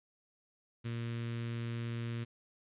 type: tone with notch filter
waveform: sawtooth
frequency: 117 Hz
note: A#2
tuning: 7 cents sharp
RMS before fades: -38 dBFS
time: 0.84-2.25 s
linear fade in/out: 20 ms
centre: 760 Hz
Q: 0.58
effects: resampled to 8000 Hz + 11-bit